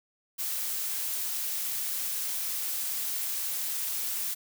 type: noise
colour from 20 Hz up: blue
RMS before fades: -32 dBFS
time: 0.38-4.35 s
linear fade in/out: 20 ms
effects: none